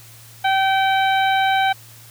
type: harmonic tone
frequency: 772 Hz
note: G5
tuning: 27 cents flat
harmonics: 1 / 2 / 3 / 4 / 5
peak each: -16 / -22 / -26 / -28 / -30 dBFS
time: 0.44-1.73 s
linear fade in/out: 10 ms
effects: added 114 Hz sine -45 dBFS peak until 2.1 s + white hiss -45 dBFS RMS until 2.1 s